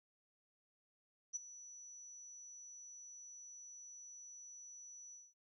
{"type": "tone with ADSR envelope", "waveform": "sine", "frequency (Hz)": 5920, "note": "F#8", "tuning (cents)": 0, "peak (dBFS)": -36, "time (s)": [1.33, 5.34], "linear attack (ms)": 27, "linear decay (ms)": 18, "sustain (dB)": -16, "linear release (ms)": 210, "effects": []}